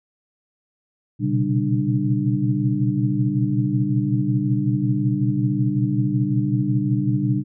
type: tone cluster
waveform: sine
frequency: 121.9 / 127.3 / 140.2 / 196.1 / 298.9 Hz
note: B2 / C3 / C#3 / G3 / D4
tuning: -22 / -47 / +20 / +1 / +31 cents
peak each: -24 dBFS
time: 1.19-7.44 s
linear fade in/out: 50 ms
effects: none